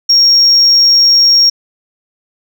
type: tone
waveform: sine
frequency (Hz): 5570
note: F8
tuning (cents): -5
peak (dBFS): -3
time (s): 0.09-1.5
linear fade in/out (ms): 10
effects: tanh soft clip ceiling -1 dBFS